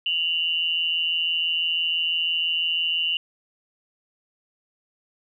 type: tone pair together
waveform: sine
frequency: 2794 / 2960 Hz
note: F7 / F#7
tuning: 0 / 0 cents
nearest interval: minor second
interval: 100 cents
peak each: -24 dBFS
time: 0.06-3.17 s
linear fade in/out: 2 ms
effects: none